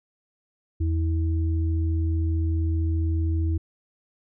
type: tone pair together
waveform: sine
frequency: 82.41 / 323 Hz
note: E2 / E4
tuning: 0 / -35 cents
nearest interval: 2 octaves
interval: 2365 cents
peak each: -21 / -32 dBFS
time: 0.8-3.58 s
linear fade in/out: 10 ms
effects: none